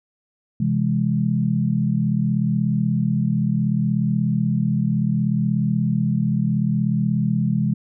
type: chord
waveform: sine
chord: C augmented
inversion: none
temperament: equal with one note detuned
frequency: 130.81 / 167.02 / 207.7 Hz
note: C3 / E3 / G#3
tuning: 0 / +23 / 0 cents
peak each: -22 / -22 / -21 dBFS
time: 0.6-7.74 s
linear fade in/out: 5 ms
effects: none